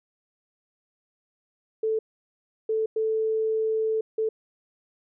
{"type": "tone bursts at uneven times", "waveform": "sine", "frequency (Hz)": 440, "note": "A4", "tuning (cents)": 0, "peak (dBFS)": -22, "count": 4, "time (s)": [[1.83, 1.99], [2.69, 2.86], [2.96, 4.01], [4.18, 4.29]], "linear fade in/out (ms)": 5, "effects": []}